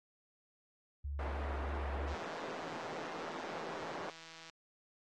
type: tone with vibrato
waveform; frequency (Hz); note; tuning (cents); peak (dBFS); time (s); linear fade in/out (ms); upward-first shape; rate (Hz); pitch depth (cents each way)
sine; 70.2; C#2; +22; -37; 1.04-2.15; 10; square; 3.2; 25
type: band-pass noise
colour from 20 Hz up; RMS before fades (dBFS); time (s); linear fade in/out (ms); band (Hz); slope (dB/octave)
pink; -44; 1.19-4.1; 2; 350 to 1300; 12
type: click train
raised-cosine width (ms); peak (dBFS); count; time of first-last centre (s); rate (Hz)
0.2; -36; 395; 2.08-4.497; 163
effects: AAC 32 kbps